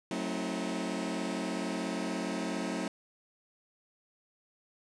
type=chord; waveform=sawtooth; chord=F# diminished seventh; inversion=none; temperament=just; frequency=185 / 222 / 266.4 / 319.7 Hz; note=F#3 / A3 / C4 / Eb4; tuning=0 / +16 / +31 / +47 cents; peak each=-34 dBFS; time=0.11-2.88 s; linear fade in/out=2 ms; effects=resampled to 22050 Hz